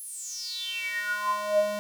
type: tone with high-pass filter sweep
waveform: square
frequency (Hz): 207.7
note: G#3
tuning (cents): 0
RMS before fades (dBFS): -30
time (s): 0-1.79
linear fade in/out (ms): 0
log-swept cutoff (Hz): 11000 to 420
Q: 9.6
effects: none